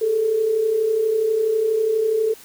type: tone pair together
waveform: sine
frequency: 410.1 / 442.3 Hz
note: G#4 / A4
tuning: -22 / +9 cents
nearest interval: minor second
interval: 131 cents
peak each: -26 / -17 dBFS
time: 0.01-2.34 s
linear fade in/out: 10 ms
effects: white hiss -45 dBFS RMS until 2.44 s